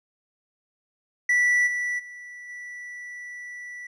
triangle tone with level steps, 1961 Hz, B6, 13 cents flat, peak -16 / -23 / -37 / -34 dBFS, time 1.29-3.87 s, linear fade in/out 5 ms, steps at 1.66 / 1.98 / 2.48 s, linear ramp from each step 20 ms, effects resampled to 22050 Hz

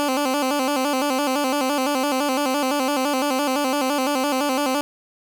15% pulse tone with vibrato, 275 Hz, C#4, 14 cents flat, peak -13 dBFS, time 0-4.81 s, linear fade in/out 0 ms, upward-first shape square, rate 5.9 Hz, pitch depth 98 cents each way, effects 9-bit

